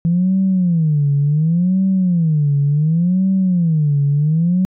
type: tone with vibrato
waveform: sine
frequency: 164.81 Hz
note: E3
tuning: in tune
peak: -11 dBFS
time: 0.05-4.65 s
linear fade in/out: 0 ms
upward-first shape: sine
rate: 0.69 Hz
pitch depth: 260 cents each way
effects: tanh soft clip ceiling -7 dBFS